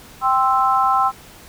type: chord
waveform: sine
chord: C major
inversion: second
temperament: equal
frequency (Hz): 784 / 1046.5 / 1318.5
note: G5 / C6 / E6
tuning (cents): 0 / 0 / 0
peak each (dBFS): -18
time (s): 0.21-1.12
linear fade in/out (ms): 50
effects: pink hiss -43 dBFS RMS until 1.48 s